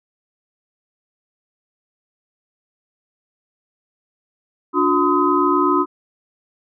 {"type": "tone cluster", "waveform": "sine", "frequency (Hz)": [291.9, 359.9, 1021, 1262], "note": ["D4", "F#4", "C6", "D#6"], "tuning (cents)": [-10, -48, -43, 24], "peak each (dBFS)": -19, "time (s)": [4.73, 5.86], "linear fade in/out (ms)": 50, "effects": []}